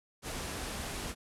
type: low-pass noise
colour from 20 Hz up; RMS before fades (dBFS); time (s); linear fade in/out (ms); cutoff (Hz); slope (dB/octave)
pink; -39; 0.22-1.15; 50; 12000; 48
effects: none